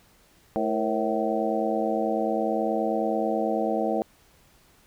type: harmonic tone with a mistuned harmonic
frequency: 109.3 Hz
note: A2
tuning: 11 cents flat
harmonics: 2 / 3 / 4 / 5 / 6 / 7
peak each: -30 / -30 / -30 / -30 / -30 / -30 dBFS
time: 0.56-4.02 s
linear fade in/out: 0 ms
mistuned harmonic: 4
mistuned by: +110 cents
effects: pink hiss -59 dBFS RMS until 4.86 s